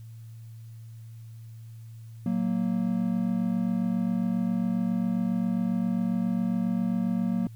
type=tone pair together; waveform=triangle; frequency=185 / 232.4 Hz; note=F#3 / A#3; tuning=0 / -5 cents; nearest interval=major third; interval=395 cents; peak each=-25 dBFS; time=2.26-7.47 s; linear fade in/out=2 ms; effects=added 113 Hz sine -41 dBFS peak until 7.55 s + white hiss -64 dBFS RMS until 7.55 s